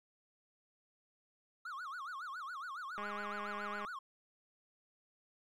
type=tone with vibrato; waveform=triangle; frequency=1259 Hz; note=D#6; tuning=20 cents sharp; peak=-40 dBFS; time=1.65-3.99 s; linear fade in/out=5 ms; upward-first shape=sine; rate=7.2 Hz; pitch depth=290 cents each way
type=click train; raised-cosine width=0.5 ms; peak=-30 dBFS; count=180; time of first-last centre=2.98-3.849 s; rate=206 Hz
effects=none